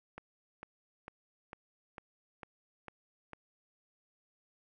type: click train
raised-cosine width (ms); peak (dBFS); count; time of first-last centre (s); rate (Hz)
0.5; -29; 8; 0.18-3.333; 2.22
effects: none